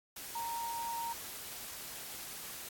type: tone in noise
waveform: sine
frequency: 930 Hz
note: A#5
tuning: 4 cents flat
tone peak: -36 dBFS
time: 0.35-1.13 s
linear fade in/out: 5 ms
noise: white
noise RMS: -45 dBFS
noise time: 0.16-2.69 s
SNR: +6 dB
effects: AAC 64 kbps